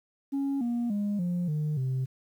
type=tone with pitch steps; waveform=sine; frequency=276.6 / 238 / 204.8 / 176.27 / 151.69 / 130.54 Hz; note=C#4 / A#3 / G#3 / F3 / D#3 / C3; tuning=-4 / +36 / -24 / +16 / -44 / -4 cents; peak=-24 dBFS; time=0.32-2.06 s; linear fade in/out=20 ms; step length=290 ms; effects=tanh soft clip ceiling -25 dBFS + 10-bit